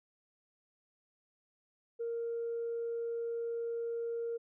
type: tone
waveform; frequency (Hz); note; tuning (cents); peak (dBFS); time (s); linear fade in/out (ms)
sine; 465.3; A#4; -3; -33; 1.99-4.38; 20
effects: tanh soft clip ceiling -30 dBFS